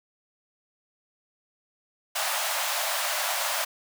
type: high-pass noise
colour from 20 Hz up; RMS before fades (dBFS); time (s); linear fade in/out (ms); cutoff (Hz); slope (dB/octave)
pink; -28; 2.15-3.65; 10; 570; 96
effects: none